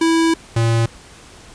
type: tone pair in turn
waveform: square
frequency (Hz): 328.3 / 114.97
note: E4 / A#2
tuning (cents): -7 / -23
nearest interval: octave + tritone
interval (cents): 1816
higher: first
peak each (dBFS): -13 / -14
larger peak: first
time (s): 0.01-0.34 / 0.56-0.86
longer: first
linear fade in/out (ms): 5
effects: pink hiss -42 dBFS RMS until 1.54 s + resampled to 22050 Hz